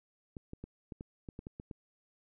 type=clicks; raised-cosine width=3 ms; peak=-30 dBFS; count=10; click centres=0.368 / 0.534 / 0.64 / 0.922 / 1.009 / 1.288 / 1.391 / 1.469 / 1.599 / 1.712 s; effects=none